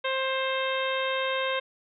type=harmonic tone; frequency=528 Hz; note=C5; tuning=16 cents sharp; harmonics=1 / 2 / 3 / 4 / 5 / 6 / 7; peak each=-29 / -32 / -34 / -35 / -36 / -37 / -37 dBFS; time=0.04-1.6 s; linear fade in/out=10 ms; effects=none